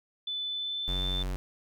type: tone with pitch glide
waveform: sine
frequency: 3500 to 3545 Hz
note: A7 to A7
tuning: -10 to +12 cents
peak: -31 dBFS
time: 0.27-1.23 s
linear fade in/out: 5 ms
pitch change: +22 cents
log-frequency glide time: 0.44-1.05 s
type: tone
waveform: square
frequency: 46.25 Hz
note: F#1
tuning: in tune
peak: -31 dBFS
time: 0.88-1.36 s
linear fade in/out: 0 ms
effects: none